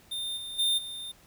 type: tone with level steps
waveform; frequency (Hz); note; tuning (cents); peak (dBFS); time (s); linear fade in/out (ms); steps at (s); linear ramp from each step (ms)
square; 3622; A7; +49; -32 / -37 / -24 / -37; 0.11-1.12; 10; 0.36 / 0.58 / 0.77; 20
effects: pink hiss -58 dBFS RMS until 1.26 s